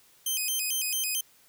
5% pulse tone with vibrato, 2794 Hz, F7, in tune, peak -19 dBFS, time 0.26-1.21 s, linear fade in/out 5 ms, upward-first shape square, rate 4.5 Hz, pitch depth 190 cents each way, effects white hiss -60 dBFS RMS until 1.48 s

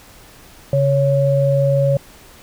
sine tone pair together, 138.59 / 555.8 Hz, C#3 / C#5, 0 / +4 cents, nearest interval 2 octaves, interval 2404 cents, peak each -15 dBFS, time 0.73-1.97 s, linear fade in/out 2 ms, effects pink hiss -44 dBFS RMS until 2.42 s

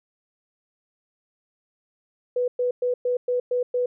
sine tone bursts, 493.9 Hz, B4, in tune, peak -20 dBFS, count 7, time 2.36-3.86 s, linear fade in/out 5 ms, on 120 ms, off 110 ms, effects none

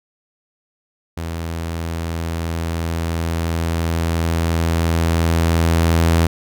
sawtooth tone with level ramp, 82.9 Hz, E2, 10 cents sharp, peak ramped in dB -20 to -8 dBFS, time 1.17-6.27 s, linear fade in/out 5 ms, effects none

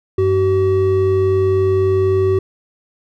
triangle tone pair together, 96.19 / 380 Hz, G2 / F#4, -32 / +46 cents, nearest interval 2 octaves, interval 2378 cents, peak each -16 / -11 dBFS, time 0.18-2.39 s, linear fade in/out 5 ms, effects none

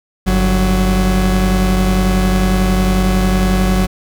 40% pulse tone pair together, 49.21 / 185.8 Hz, G1 / F#3, +7 / +7 cents, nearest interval octave + major seventh, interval 2300 cents, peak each -13 dBFS, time 0.26-3.87 s, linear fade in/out 20 ms, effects none

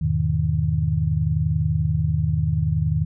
sine chord, E major seventh, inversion none, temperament just, 82.41 / 103.01 / 123.61 / 154.51 Hz, E2 / G#2 / B2 / D#3, 0 / -14 / +2 / -12 cents, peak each -24 / -26 / -27 / -21 dBFS, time 0.01-3.05 s, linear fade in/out 10 ms, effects none

